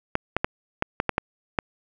clicks, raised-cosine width 0.5 ms, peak -6 dBFS, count 8, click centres 0.154 / 0.366 / 0.445 / 0.824 / 1.001 / 1.093 / 1.181 / 1.588 s, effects none

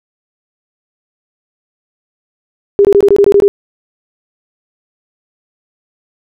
sine tone bursts, 402.6 Hz, G4, 46 cents sharp, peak -3 dBFS, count 9, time 2.79-3.48 s, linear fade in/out 0 ms, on 58 ms, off 21 ms, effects none

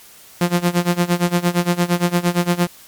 sawtooth tone with tremolo, 175.1 Hz, F3, 5 cents sharp, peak -8 dBFS, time 0.41-2.67 s, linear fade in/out 2 ms, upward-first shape sine, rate 8.7 Hz, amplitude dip 90%, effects white hiss -44 dBFS RMS until 2.87 s + MP3 96 kbps

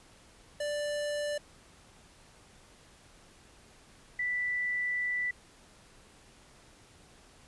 square / sine tone pair in turn, 588 / 1974.3 Hz, D5 / B6, +2 / -1 cents, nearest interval octave + major sixth, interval 2097 cents, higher second, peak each -32 / -29 dBFS, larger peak second, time 0.6-1.38 / 4.19-5.31 s, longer second, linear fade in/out 5 ms, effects pink hiss -58 dBFS RMS until 7.47 s + resampled to 24000 Hz

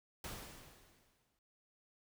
pink noise with exponential decay, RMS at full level -44 dBFS, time 0.24-1.39 s, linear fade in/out 2 ms, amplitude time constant 250 ms, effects none

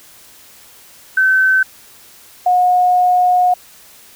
sine tone pair in turn, 1533 / 723.5 Hz, G6 / F#5, -39 / -39 cents, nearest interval octave + minor second, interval 1300 cents, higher first, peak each -9 dBFS, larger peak neither, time 1.17-1.63 / 2.46-3.54 s, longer second, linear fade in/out 5 ms, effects white hiss -43 dBFS RMS until 4.15 s

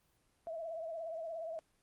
sine tone with vibrato, 655 Hz, E5, 11 cents flat, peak -39 dBFS, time 0.47-1.59 s, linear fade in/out 0 ms, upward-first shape triangle, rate 17 Hz, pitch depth 77 cents each way, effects pink hiss -74 dBFS RMS until 1.82 s + Opus 24 kbps

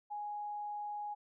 sine tone, 830.6 Hz, G#5, in tune, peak -38 dBFS, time 0.1-1.15 s, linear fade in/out 20 ms, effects none

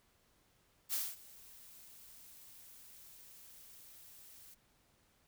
blue noise with ADSR envelope, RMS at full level -35 dBFS, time 0.89-4.55 s, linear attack 46 ms, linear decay 220 ms, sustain -22 dB, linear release 16 ms, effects pink hiss -72 dBFS RMS until 5.27 s

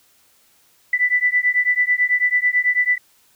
sine beating tone pair, 1979 / 1988.1 Hz, B6 / B6, +3 / +11 cents, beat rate 9.1 Hz, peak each -18 dBFS, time 0.93-2.98 s, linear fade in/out 5 ms, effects white hiss -57 dBFS RMS until 3.35 s

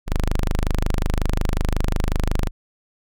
sawtooth tone, 25.5 Hz, G#0, 31 cents flat, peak -14 dBFS, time 0.06-2.51 s, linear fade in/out 50 ms, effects none

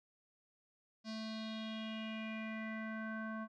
square tone with low-pass filter sweep, 220 Hz, A3, in tune, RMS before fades -43 dBFS, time 1.04-3.48 s, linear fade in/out 50 ms, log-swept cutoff 4900 to 1300 Hz, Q 4.6, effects none

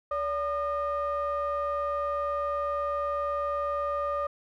triangle ring-modulated tone, 320 Hz, D#4, 49 cents sharp, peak -22 dBFS, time 0.11-4.27 s, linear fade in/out 5 ms, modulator 894 Hz, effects none

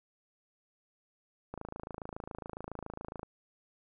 click train, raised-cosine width 1 ms, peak -26 dBFS, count 47, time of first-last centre 1.54-3.231 s, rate 27.2 Hz, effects none

